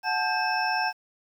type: tone cluster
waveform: sine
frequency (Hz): 736 / 871 / 1589 / 2600 / 5350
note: F#5 / A5 / G6 / E7 / E8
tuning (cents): -9 / -18 / +23 / -24 / +25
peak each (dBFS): -29 / -28 / -29 / -33 / -33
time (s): 0.03-0.93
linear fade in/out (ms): 50
effects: 9-bit